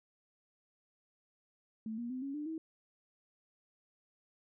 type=tone with pitch steps; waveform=sine; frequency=220.4 / 237.6 / 256.1 / 276.1 / 297.6 / 320.8 Hz; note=A3 / A#3 / C4 / C#4 / D4 / E4; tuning=+3 / +33 / -37 / -7 / +23 / -47 cents; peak=-37 dBFS; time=1.86-2.58 s; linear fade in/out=2 ms; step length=120 ms; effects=none

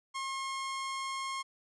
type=tone; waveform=sawtooth; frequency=1075 Hz; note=C6; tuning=47 cents sharp; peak=-31 dBFS; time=0.14-1.43 s; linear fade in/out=20 ms; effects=resampled to 22050 Hz

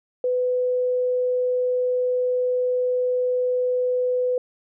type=tone; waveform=sine; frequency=500 Hz; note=B4; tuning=21 cents sharp; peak=-19 dBFS; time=0.24-4.38 s; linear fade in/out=2 ms; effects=none

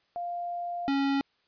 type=tone pair in turn; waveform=sine / square; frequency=698.5 / 276.3 Hz; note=F5 / C#4; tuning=0 / -6 cents; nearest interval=octave + major third; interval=1606 cents; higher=first; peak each=-31 / -25 dBFS; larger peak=second; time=0.16-0.88 / 0.88-1.21 s; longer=first; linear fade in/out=0 ms; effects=white hiss -70 dBFS RMS until 1.47 s + resampled to 11025 Hz

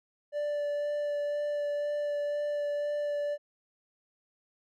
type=tone with vibrato; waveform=triangle; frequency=585 Hz; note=D5; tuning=7 cents flat; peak=-27 dBFS; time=0.32-3.38 s; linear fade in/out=50 ms; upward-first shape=sine; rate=2 Hz; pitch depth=10 cents each way; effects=none

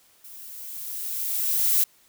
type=noise with level ramp; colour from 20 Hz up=violet; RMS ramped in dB=-44 to -19 dBFS; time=0.24-1.84 s; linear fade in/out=5 ms; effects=white hiss -59 dBFS RMS until 2.08 s

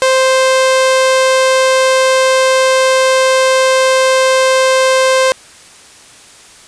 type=tone; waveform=sawtooth; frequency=523 Hz; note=C5; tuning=1 cent flat; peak=-4 dBFS; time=0.02-5.32 s; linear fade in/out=0 ms; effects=white hiss -39 dBFS RMS until 6.67 s + resampled to 22050 Hz

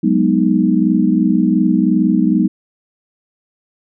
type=chord; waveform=sine; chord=G# minor seventh; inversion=third; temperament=equal; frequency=185 / 207.7 / 246.9 / 311.1 Hz; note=F#3 / G#3 / B3 / D#4; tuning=0 / 0 / 0 / 0 cents; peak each=-16 dBFS; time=0.03-2.48 s; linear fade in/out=10 ms; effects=none

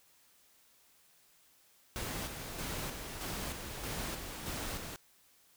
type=noise with tremolo; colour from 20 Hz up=pink; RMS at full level=-39 dBFS; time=1.96-4.96 s; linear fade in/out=0 ms; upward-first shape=square; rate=1.6 Hz; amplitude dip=40%; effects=white hiss -66 dBFS RMS until 5.56 s

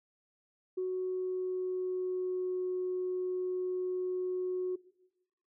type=tone with pitch glide; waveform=sine; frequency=370 to 366.4 Hz; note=F#4 to F#4; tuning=0 to -17 cents; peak=-30 dBFS; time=0.77-4.76 s; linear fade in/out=10 ms; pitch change=-17 cents; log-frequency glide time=1.04-2.69 s; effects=noise-tail reverb RT60 1.0 s tail -20 dB re dry + tanh soft clip ceiling -26 dBFS

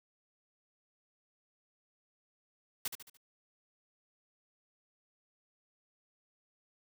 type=noise with echo; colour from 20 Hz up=white; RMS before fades=-35 dBFS; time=2.85-2.88 s; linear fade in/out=5 ms; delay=73 ms; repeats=4; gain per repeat=-7 dB; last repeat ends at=3.172 s; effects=none

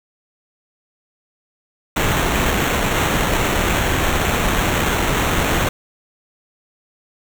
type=noise with sample-and-hold; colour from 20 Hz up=pink; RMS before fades=-18 dBFS; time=1.96-5.69 s; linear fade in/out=5 ms; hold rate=4900 Hz; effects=none

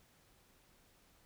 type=silence; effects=pink hiss -68 dBFS RMS until 1.25 s

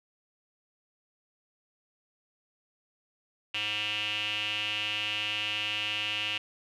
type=tone with band-pass filter; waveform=square; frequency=105.7 Hz; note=G#2; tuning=31 cents sharp; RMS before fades=-32 dBFS; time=3.54-6.38 s; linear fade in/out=5 ms; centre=2800 Hz; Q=8.3; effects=none

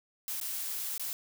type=noise with dropouts; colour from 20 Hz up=blue; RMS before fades=-36 dBFS; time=0.28-1.13 s; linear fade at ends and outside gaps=1 ms; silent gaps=0.401-0.412 / 0.979-0.996 s; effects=none

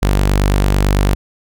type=tone; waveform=sawtooth; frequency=49 Hz; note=G1; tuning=in tune; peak=-7 dBFS; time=0.02-1.15 s; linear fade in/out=10 ms; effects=none

